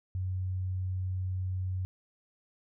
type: tone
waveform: sine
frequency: 92.8 Hz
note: F#2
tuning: 6 cents sharp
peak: -30 dBFS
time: 0.15-1.85 s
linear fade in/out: 0 ms
effects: none